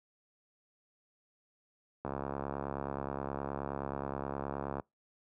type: click train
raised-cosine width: 1 ms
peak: -22 dBFS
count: 192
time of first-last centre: 2.05-4.798 s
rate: 69.5 Hz
effects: noise-tail reverb RT60 0.2 s tail -26 dB re dry + high-pass 80 Hz 12 dB/octave